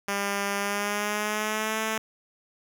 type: tone with pitch glide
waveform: 5% pulse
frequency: 200.4 to 219.8 Hz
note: G3 to A3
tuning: +38 to -2 cents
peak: -15 dBFS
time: 0.08-1.98 s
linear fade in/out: 2 ms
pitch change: +160 cents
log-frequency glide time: 0.57-1.8 s
effects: none